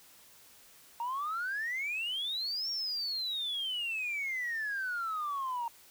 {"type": "exponential two-way sweep", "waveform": "sine", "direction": "up then down", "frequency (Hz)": [920, 5588, 920], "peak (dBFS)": -31, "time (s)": [1, 5.68], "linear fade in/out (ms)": 2, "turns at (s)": 2.7, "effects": ["tanh soft clip ceiling -29 dBFS", "white hiss -58 dBFS RMS until 5.9 s"]}